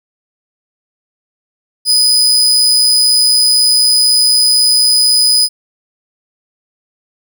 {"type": "tone", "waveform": "35% pulse", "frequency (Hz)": 4981, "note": "D#8", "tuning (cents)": 1, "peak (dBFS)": -6, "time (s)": [1.85, 5.49], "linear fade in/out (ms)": 50, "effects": []}